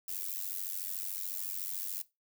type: noise with amplitude modulation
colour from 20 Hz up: violet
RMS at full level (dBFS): -34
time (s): 0.08-2.02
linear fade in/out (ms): 5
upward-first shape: sine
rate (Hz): 93.8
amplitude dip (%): 95
effects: noise-tail reverb RT60 0.2 s tail -17 dB re dry